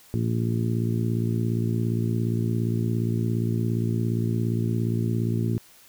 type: harmonic tone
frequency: 57.3 Hz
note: A#1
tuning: 29 cents flat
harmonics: 2 / 3 / 4 / 5 / 6 / 7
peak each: -24 / -30 / -29 / -37 / -33 / -38 dBFS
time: 0.14-5.58 s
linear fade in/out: 0 ms
effects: white hiss -53 dBFS RMS until 5.88 s